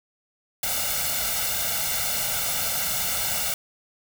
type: noise with comb filter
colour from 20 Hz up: white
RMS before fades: -26 dBFS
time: 0.63-3.54 s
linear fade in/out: 2 ms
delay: 1.4 ms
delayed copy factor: +1
effects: none